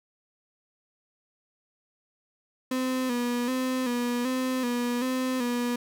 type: tone with vibrato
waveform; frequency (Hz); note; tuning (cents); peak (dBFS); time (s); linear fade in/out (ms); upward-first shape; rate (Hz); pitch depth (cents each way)
35% pulse; 249.7; B3; +19; -24; 2.71-5.76; 5; square; 1.3; 53
effects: none